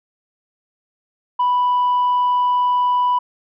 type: tone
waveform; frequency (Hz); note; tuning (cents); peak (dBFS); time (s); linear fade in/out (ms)
sine; 987.8; B5; 0; -12; 1.39-3.19; 10
effects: tanh soft clip ceiling -12 dBFS